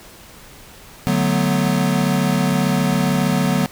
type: chord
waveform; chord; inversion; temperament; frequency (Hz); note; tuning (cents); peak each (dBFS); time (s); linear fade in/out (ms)
square; B minor seventh; first; equal; 146.83 / 185 / 220 / 246.9; D3 / F#3 / A3 / B3; 0 / 0 / 0 / 0; -22 / -20 / -25 / -22; 1.07-3.66; 0
effects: pink hiss -42 dBFS RMS until 3.71 s